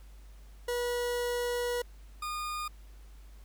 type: tone pair in turn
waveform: 40% pulse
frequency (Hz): 484.5 / 1220.9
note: B4 / D#6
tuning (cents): -33 / -33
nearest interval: octave + major third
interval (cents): 1600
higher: second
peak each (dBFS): -29 / -33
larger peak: first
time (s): 0.68-1.82 / 2.22-2.68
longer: first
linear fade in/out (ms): 5
effects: added 50 Hz sine -48 dBFS peak until 3.44 s + pink hiss -63 dBFS RMS until 3.44 s